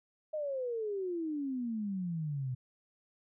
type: exponential sweep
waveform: sine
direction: down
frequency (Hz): 628 to 123.6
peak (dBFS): -33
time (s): 0.33-2.55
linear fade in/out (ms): 10
effects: none